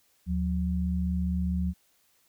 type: tone pair together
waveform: sine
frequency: 76 / 180.76 Hz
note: D#2 / F#3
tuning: -40 / -40 cents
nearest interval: octave + minor third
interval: 1500 cents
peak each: -28 dBFS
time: 0.26-1.74 s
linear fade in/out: 50 ms
effects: white hiss -67 dBFS RMS until 2.28 s